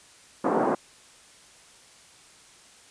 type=band-pass noise; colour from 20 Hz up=pink; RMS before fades=-24 dBFS; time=0.44-0.75 s; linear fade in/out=5 ms; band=240 to 1100 Hz; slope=24 dB/octave; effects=white hiss -53 dBFS RMS until 2.9 s + resampled to 22050 Hz